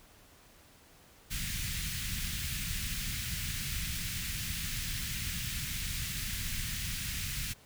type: band-stop noise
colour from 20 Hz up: pink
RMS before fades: -36 dBFS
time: 1.3-7.54 s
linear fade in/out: 20 ms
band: 180 to 1800 Hz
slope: 24 dB/octave
effects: pink hiss -59 dBFS RMS until 7.65 s